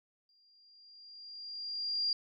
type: tone with exponential growth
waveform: sine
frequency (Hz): 4785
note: D8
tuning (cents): +32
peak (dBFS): -27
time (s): 0.29-2.13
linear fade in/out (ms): 2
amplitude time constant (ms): 400
effects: MP3 96 kbps